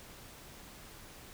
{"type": "silence", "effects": ["pink hiss -52 dBFS RMS until 1.33 s"]}